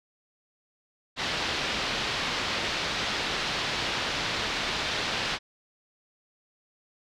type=low-pass noise; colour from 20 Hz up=white; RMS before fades=-30 dBFS; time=1.16-5.39 s; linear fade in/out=50 ms; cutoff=4400 Hz; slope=24 dB/octave; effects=none